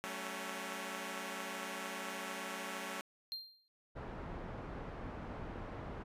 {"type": "chord", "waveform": "5% pulse", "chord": "F# minor", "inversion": "none", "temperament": "equal with one note detuned", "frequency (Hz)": [189.21, 220, 277.2], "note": ["F#3", "A3", "C#4"], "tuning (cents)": [39, 0, 0], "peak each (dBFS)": -34, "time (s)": [0.04, 3.01], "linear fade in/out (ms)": 0}
{"type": "tone with exponential decay", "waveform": "triangle", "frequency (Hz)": 4186, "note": "C8", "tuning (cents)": 0, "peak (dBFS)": -36, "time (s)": [3.32, 3.68], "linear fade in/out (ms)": 0, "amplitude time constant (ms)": 77}
{"type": "low-pass noise", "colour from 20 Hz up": "pink", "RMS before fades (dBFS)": -45, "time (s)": [3.95, 6.04], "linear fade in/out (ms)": 20, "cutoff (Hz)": 1300, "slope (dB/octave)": 12}
{"effects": ["resampled to 32000 Hz"]}